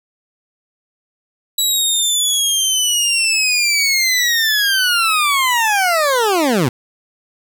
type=linear sweep; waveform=20% pulse; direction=down; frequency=3925 to 111.5 Hz; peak=-8 dBFS; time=1.58-6.69 s; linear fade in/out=5 ms; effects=none